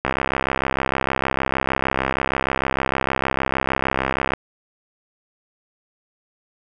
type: click train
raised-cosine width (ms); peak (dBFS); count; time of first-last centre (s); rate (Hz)
0.5; -4; 286; 0.05-4.336; 66.5
effects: none